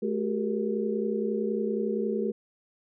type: tone cluster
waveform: sine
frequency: 215.1 / 371.8 / 402.6 / 466.6 Hz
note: A3 / F#4 / G4 / A#4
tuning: -39 / +8 / +46 / +2 cents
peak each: -30 / -33 / -31 / -32 dBFS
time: 0.02-2.32 s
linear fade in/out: 10 ms
effects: none